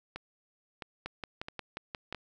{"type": "two click trains", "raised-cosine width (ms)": 0.3, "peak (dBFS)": [-23, -21], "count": [4, 7], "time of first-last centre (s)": [[0.16, 2.147], [1.06, 2.126]], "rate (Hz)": [1.51, 5.63], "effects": []}